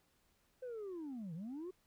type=linear two-way sweep; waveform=sine; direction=down then up; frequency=519 to 153.2 to 379.4 Hz; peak=-40 dBFS; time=0.62-1.71 s; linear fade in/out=10 ms; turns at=1.34 s; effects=tanh soft clip ceiling -41 dBFS + pink hiss -75 dBFS RMS until 1.86 s